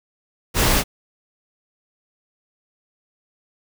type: noise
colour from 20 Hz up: pink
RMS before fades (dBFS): -17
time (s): 0.54-0.84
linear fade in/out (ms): 50
effects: none